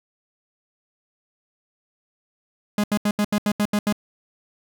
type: tone bursts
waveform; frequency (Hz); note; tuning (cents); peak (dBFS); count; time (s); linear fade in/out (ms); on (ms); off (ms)
45% pulse; 207.7; G#3; 0; -18; 9; 2.78-3.926; 2; 58; 78
effects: none